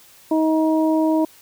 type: harmonic tone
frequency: 316.3 Hz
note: D#4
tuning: 29 cents sharp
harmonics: 1 / 2 / 3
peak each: -16 / -22 / -26 dBFS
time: 0.31-1.25 s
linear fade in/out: 5 ms
effects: white hiss -49 dBFS RMS until 1.41 s